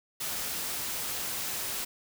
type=noise; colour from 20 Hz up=white; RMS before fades=-34 dBFS; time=0.2-1.85 s; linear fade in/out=10 ms; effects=none